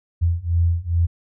sine beating tone pair, 83.8 / 86.2 Hz, E2 / F2, +29 / -22 cents, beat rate 2.4 Hz, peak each -20 / -19 dBFS, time 0.21-1.07 s, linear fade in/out 20 ms, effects none

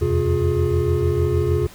triangle tone cluster, 82.7 / 89.3 / 130.4 / 356.4 / 419.3 Hz, E2 / F2 / C3 / F4 / G#4, +6 / +39 / -5 / +35 / +17 cents, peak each -21 dBFS, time 0.01-1.67 s, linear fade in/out 10 ms, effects pink hiss -44 dBFS RMS until 1.74 s

